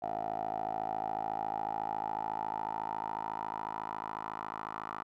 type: tone with band-pass filter sweep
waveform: 10% pulse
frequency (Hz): 54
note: A1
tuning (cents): -32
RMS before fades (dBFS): -37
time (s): 0.02-5.03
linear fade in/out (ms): 10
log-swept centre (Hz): 700 to 1100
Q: 7.7
effects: none